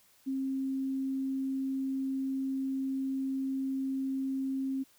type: tone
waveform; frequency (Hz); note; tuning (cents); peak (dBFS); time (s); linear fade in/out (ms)
sine; 267.4; C4; +38; -30; 0.26-4.84; 20
effects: white hiss -64 dBFS RMS until 4.98 s